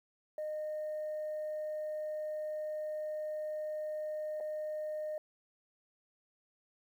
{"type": "tone with dropouts", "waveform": "sine", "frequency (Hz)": 613, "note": "D#5", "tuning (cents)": -26, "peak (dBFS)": -34, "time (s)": [0.38, 5.18], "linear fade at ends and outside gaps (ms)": 2, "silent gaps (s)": [4.402, 4.407], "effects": ["tanh soft clip ceiling -33 dBFS", "11-bit"]}